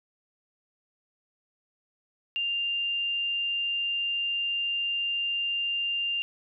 sine tone, 2794 Hz, F7, in tune, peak -26 dBFS, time 2.36-6.22 s, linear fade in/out 0 ms, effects none

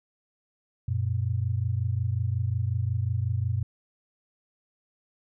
sine tone pair together, 93.68 / 119.2 Hz, F#2 / A#2, +22 / +39 cents, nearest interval major third, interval 417 cents, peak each -27 dBFS, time 0.88-3.63 s, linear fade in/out 5 ms, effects none

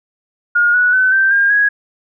sine tone with pitch steps, 1427 / 1470.5 / 1515.4 / 1561.6 / 1609.2 / 1658.2 Hz, F6 / F#6 / F#6 / G6 / G6 / G#6, +37 / -11 / +41 / -7 / +45 / -3 cents, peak -9 dBFS, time 0.55-1.69 s, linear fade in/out 10 ms, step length 190 ms, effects none

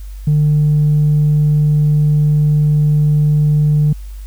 triangle tone with tanh clipping, 150 Hz, D3, 37 cents sharp, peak -9 dBFS, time 0.27-3.93 s, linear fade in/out 5 ms, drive 5 dB, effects added 49 Hz sine -26 dBFS peak until 4.26 s + white hiss -48 dBFS RMS until 4.26 s

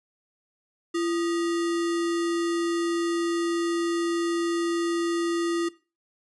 sine tone with sample-and-hold, 339.2 Hz, E4, 50 cents sharp, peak -23 dBFS, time 0.94-5.69 s, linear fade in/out 10 ms, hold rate 1575 Hz, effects noise-tail reverb RT60 0.3 s tail -18 dB re dry + resampled to 22050 Hz

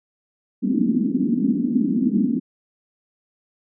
white band-pass noise, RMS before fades -20 dBFS, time 0.62-2.4 s, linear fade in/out 20 ms, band 200 to 280 Hz, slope 48 dB/octave, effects none

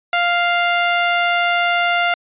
15% pulse tone, 698.5 Hz, F5, in tune, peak -8 dBFS, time 0.13-2.14 s, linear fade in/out 2 ms, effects resampled to 8000 Hz

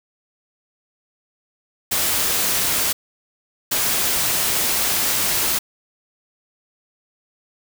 white noise bursts at uneven times, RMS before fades -20 dBFS, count 2, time 1.91-2.93 / 3.71-5.59 s, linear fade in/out 10 ms, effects none

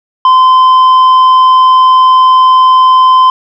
sine tone with tanh clipping, 1030 Hz, C6, 28 cents flat, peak -3 dBFS, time 0.25-3.3 s, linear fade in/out 2 ms, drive 5 dB, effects none

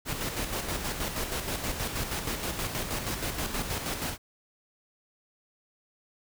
pink noise with tremolo, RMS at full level -31 dBFS, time 0.05-4.18 s, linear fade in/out 50 ms, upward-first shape square, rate 6.3 Hz, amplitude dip 45%, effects none

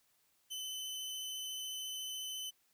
sawtooth tone with vibrato, 3036 Hz, F#7, 44 cents sharp, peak -37 dBFS, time 0.5-2.51 s, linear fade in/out 20 ms, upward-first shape sine, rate 14 Hz, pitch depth 10 cents each way, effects white hiss -74 dBFS RMS until 2.73 s

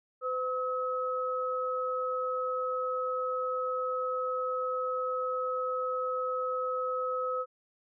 sine tone pair together, 509 / 1282.6 Hz, C5 / E6, -48 / -48 cents, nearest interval octave + major third, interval 1600 cents, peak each -32 / -32 dBFS, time 0.21-7.46 s, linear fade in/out 50 ms, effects none

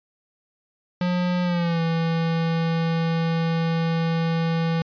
square tone with pitch glide, 178.8 to 164.91 Hz, F3 to E3, +41 to +1 cents, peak -21 dBFS, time 1.01-4.82 s, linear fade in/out 2 ms, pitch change -140 cents, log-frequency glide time 1.43-1.81 s, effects resampled to 11025 Hz

